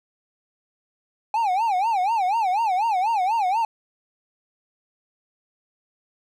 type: tone with vibrato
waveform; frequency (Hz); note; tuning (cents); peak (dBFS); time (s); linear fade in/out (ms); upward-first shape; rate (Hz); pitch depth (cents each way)
triangle; 820; G#5; -22; -17; 1.34-3.65; 2; sine; 4.1; 220
effects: none